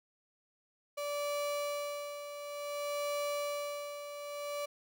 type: tone with tremolo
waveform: 35% pulse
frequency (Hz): 580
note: D5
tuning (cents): -22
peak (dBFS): -31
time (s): 0.97-4.66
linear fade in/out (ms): 10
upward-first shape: sine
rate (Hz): 0.56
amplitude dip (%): 65
effects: none